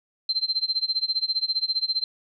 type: tone with tremolo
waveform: sine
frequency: 4121 Hz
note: C8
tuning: 27 cents flat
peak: -19 dBFS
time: 0.29-2.04 s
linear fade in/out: 2 ms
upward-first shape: sine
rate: 15 Hz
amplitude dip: 95%
effects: none